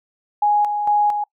sine tone with tremolo, 830.6 Hz, G#5, in tune, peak -13 dBFS, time 0.42-1.24 s, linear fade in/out 5 ms, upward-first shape square, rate 2.2 Hz, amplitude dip 50%, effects noise-tail reverb RT60 0.1 s tail -25 dB re dry

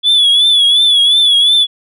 sine tone with vibrato, 3422 Hz, A7, 49 cents flat, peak -4 dBFS, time 0.03-1.67 s, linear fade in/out 50 ms, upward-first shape triangle, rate 2.8 Hz, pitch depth 81 cents each way, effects tanh soft clip ceiling -5 dBFS

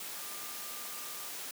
sine tone in noise, 1200 Hz, D6, 37 cents sharp, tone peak -52 dBFS, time 0.16-1.29 s, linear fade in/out 2 ms, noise white, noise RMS -42 dBFS, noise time 0-1.51 s, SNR -13 dB, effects high-pass 200 Hz 12 dB/octave

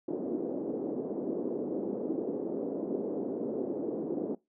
pink band-pass noise, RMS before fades -34 dBFS, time 0.08-4.35 s, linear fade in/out 5 ms, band 260 to 460 Hz, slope 24 dB/octave, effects noise-tail reverb RT60 0.2 s tail -21 dB re dry

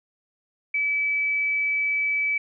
sine tone, 2298 Hz, D7, 38 cents flat, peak -21 dBFS, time 0.74-2.38 s, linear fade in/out 5 ms, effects none

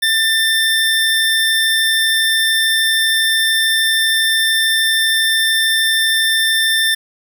square tone pair together, 1787 / 3574 Hz, A6 / A7, +26 / +26 cents, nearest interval octave, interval 1200 cents, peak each -16 dBFS, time 0.02-6.95 s, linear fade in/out 10 ms, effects none

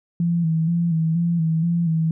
sine tone with vibrato, 165.9 Hz, E3, 11 cents sharp, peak -17 dBFS, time 0.2-2.11 s, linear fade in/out 2 ms, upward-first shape square, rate 2.1 Hz, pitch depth 48 cents each way, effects none

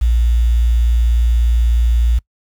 sine tone with quantisation, 58.27 Hz, A#1, in tune, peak -10 dBFS, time 0.01-2.19 s, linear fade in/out 10 ms, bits 6, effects noise-tail reverb RT60 0.1 s tail -24 dB re dry

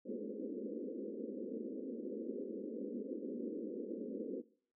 pink band-pass noise, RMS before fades -43 dBFS, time 0.05-4.42 s, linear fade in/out 20 ms, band 210 to 520 Hz, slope 96 dB/octave, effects noise-tail reverb RT60 0.5 s tail -20 dB re dry

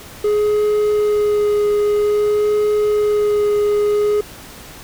triangle tone with vibrato, 417.9 Hz, G#4, 11 cents sharp, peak -11 dBFS, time 0.24-4.21 s, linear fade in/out 5 ms, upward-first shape sine, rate 0.51 Hz, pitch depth 12 cents each way, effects pink hiss -37 dBFS RMS until 4.83 s

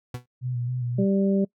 40% pulse tone with exponential decay, 123.47 Hz, B2, in tune, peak -27 dBFS, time 0.14-0.26 s, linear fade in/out 5 ms, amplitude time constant 24 ms
sine tone with vibrato, 123.47 Hz, B2, in tune, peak -25 dBFS, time 0.41-1.06 s, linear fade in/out 50 ms, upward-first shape square, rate 3.7 Hz, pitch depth 33 cents each way
harmonic tone, 196 Hz, G3, in tune, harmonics 1 / 2 / 3, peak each -20 / -26 / -30 dBFS, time 0.98-1.45 s, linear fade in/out 10 ms
effects noise-tail reverb RT60 0.1 s tail -24 dB re dry

